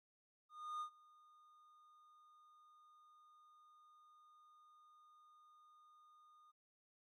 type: tone with ADSR envelope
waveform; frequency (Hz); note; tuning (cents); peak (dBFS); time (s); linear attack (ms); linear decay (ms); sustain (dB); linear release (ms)
triangle; 1224; D#6; -29; -39; 0.49-6.52; 320; 87; -24; 19
effects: Opus 48 kbps